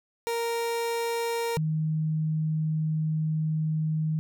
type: tone pair in turn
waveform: 30% pulse / sine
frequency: 465.6 / 156.46 Hz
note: A#4 / D#3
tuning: -2 / +10 cents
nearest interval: octave + perfect fifth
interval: 1888 cents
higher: first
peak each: -24 dBFS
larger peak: neither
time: 0.27-1.57 / 1.57-4.19 s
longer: second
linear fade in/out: 0 ms
effects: none